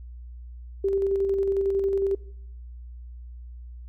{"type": "tone with tremolo", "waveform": "sine", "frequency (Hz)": 392.2, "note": "G4", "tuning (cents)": 1, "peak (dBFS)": -20, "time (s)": [0.84, 2.15], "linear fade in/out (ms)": 5, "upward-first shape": "square", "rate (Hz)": 11, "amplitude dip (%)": 30, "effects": ["noise-tail reverb RT60 0.8 s tail -23 dB re dry", "added 60 Hz sine -38 dBFS peak until 3.88 s"]}